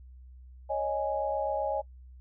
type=chord; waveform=sine; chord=C# suspended second; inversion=none; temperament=equal; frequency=554.4 / 622.3 / 830.6 Hz; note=C#5 / D#5 / G#5; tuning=0 / 0 / 0 cents; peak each=-32 dBFS; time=0.69-1.82 s; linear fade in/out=20 ms; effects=noise-tail reverb RT60 0.1 s tail -22 dB re dry + added 63 Hz sine -47 dBFS peak until 2.2 s